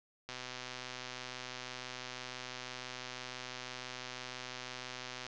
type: click train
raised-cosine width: 0.2 ms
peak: -25 dBFS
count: 628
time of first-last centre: 0.29-5.266 s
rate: 126 Hz
effects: resampled to 16000 Hz + 10-bit